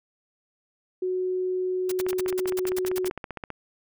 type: tone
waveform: sine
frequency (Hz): 368.6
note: F#4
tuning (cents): -7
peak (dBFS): -24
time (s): 1.02-3.1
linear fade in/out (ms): 5
type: noise bursts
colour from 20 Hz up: white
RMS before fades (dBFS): -34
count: 13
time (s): 1.89-3.082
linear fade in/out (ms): 5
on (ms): 28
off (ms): 69
type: click train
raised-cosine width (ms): 0.5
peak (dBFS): -19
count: 24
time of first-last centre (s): 2-3.503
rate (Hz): 15.3
effects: none